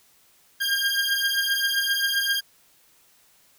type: beating tone pair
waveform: 20% pulse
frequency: 1606 / 1613.6 Hz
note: G6 / G6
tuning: +41 / +50 cents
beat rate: 7.6 Hz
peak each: -20 dBFS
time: 0.6-2.41 s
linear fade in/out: 20 ms
effects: white hiss -59 dBFS RMS until 3.58 s